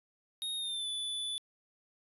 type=tone with pitch glide; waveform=square; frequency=3729 to 3479 Hz; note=A#7 to A7; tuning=0 to -20 cents; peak=-35 dBFS; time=0.42-1.38 s; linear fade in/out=0 ms; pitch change=-120 cents; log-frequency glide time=0.56-0.88 s; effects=resampled to 32000 Hz